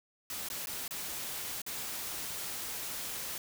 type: noise with dropouts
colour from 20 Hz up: white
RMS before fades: -39 dBFS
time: 0.3-3.38 s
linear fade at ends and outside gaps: 2 ms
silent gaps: 0.487-0.5 / 0.659-0.67 / 0.879-0.908 / 1.618-1.664 s
effects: none